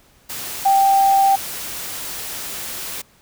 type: tone in noise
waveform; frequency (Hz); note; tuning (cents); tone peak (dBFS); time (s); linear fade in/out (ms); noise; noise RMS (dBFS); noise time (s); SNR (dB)
sine; 784; G5; 0; -11; 0.65-1.36; 10; white; -29; 0.29-3.02; +15
effects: pink hiss -54 dBFS RMS until 3.21 s